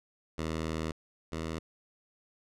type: tone pair in turn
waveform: 10% pulse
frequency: 79.8 / 80.59 Hz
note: D#2 / E2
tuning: +44 / -39 cents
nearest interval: unison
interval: 17 cents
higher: second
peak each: -24 / -26 dBFS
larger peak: first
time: 0.38-0.92 / 1.32-1.59 s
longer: first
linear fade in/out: 5 ms
effects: low-pass 8000 Hz 12 dB/octave